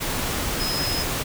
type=tone in noise; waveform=sine; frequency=5100 Hz; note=D#8; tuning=42 cents sharp; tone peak=-26 dBFS; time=0.59-1.04 s; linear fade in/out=20 ms; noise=pink; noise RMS=-26 dBFS; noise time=0-1.24 s; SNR=-3 dB; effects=none